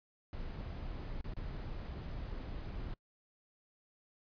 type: noise with dropouts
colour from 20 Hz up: brown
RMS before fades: -42 dBFS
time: 0.33-2.94 s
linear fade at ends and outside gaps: 1 ms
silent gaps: 1.211-1.243 / 1.337-1.366 s
effects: noise-tail reverb RT60 0.1 s tail -25 dB re dry + resampled to 11025 Hz